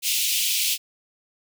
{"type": "high-pass noise", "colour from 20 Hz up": "pink", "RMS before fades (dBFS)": -23, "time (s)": [0.02, 0.78], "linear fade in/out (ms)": 50, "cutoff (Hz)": 2500, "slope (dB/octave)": 48, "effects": []}